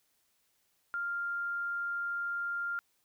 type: tone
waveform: sine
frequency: 1396.9 Hz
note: F6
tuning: in tune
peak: -32 dBFS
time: 0.94-2.79 s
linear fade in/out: 0 ms
effects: white hiss -74 dBFS RMS until 3.04 s